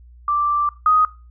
sine tone pair in turn, 1174.7 / 1249.2 Hz, D6 / D#6, 0 / +7 cents, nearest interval minor second, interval 107 cents, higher second, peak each -16 / -11 dBFS, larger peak second, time 0.28-0.69 / 0.86-1.05 s, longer first, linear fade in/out 2 ms, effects noise-tail reverb RT60 0.3 s tail -21 dB re dry + added 60 Hz sine -42 dBFS peak until 1.3 s

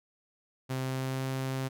sawtooth tone with pitch glide, 130.81 to 132.41 Hz, C3 to C3, 0 to +21 cents, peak -27 dBFS, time 0.69-1.69 s, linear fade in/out 20 ms, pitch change +21 cents, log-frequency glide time 0.82-1.27 s, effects none

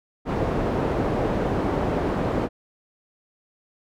white low-pass noise, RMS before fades -24 dBFS, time 0.25-2.49 s, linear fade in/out 50 ms, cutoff 550 Hz, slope 12 dB/octave, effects none

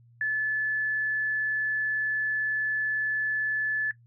sine tone, 1731 Hz, A6, 29 cents flat, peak -24 dBFS, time 0.21-3.91 s, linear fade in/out 2 ms, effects noise-tail reverb RT60 0.1 s tail -17 dB re dry + added 118 Hz sine -54 dBFS peak until 4.06 s

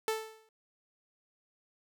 sawtooth tone with exponential decay, 440 Hz, A4, in tune, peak -23 dBFS, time 0.08-0.49 s, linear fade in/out 1 ms, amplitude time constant 87 ms, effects none

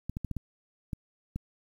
clicks, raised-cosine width 5 ms, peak -21 dBFS, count 7, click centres 0.096 / 0.169 / 0.247 / 0.313 / 0.367 / 0.932 / 1.36 s, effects 9-bit

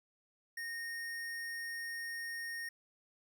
square tone, 1850 Hz, A#6, 14 cents flat, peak -40 dBFS, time 0.57-2.69 s, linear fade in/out 5 ms, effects none

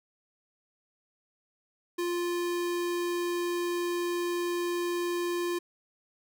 square tone, 349.2 Hz, F4, in tune, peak -29 dBFS, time 1.98-5.59 s, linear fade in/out 10 ms, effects none

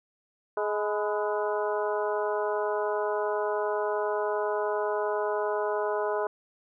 harmonic tone with a mistuned harmonic, 210 Hz, G#3, 19 cents sharp, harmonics 2 / 3 / 4 / 5 / 6 / 7, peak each -29 / -31 / -35 / -34 / -39 / -39 dBFS, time 0.57-6.27 s, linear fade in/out 2 ms, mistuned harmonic 5, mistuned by -72 cents, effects none

